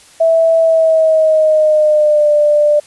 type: tone with pitch glide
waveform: sine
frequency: 655 to 593.7 Hz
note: E5 to D5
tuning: -11 to +19 cents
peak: -7 dBFS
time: 0.2-2.8 s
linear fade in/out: 10 ms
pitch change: -170 cents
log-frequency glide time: 0.58-2.31 s
effects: white hiss -43 dBFS RMS until 2.86 s + resampled to 24000 Hz